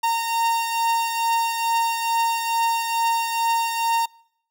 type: beating tone pair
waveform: 45% pulse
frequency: 920 / 922.3 Hz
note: A#5 / A#5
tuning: -23 / -19 cents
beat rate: 2.3 Hz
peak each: -21 / -28 dBFS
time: 0.03-4.06 s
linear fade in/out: 10 ms
effects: noise-tail reverb RT60 0.7 s tail -25 dB re dry